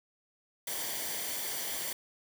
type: noise with comb filter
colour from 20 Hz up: white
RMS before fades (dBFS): -36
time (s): 0.67-1.93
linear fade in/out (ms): 5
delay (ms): 0.76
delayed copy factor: -0.55
effects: none